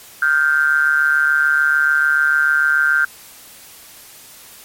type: ring-modulated tone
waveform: triangle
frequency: 73.42 Hz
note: D2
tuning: in tune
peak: -7 dBFS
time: 0.22-3.05 s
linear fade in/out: 5 ms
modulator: 1480 Hz
effects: white hiss -41 dBFS RMS until 4.64 s + MP3 64 kbps